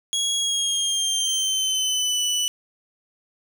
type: tone with pitch glide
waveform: 25% pulse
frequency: 3318 to 2973 Hz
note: G#7 to F#7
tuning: -2 to +8 cents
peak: -17 dBFS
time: 0.13-2.48 s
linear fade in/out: 0 ms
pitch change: -190 cents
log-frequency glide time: 0.36-2.22 s
effects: none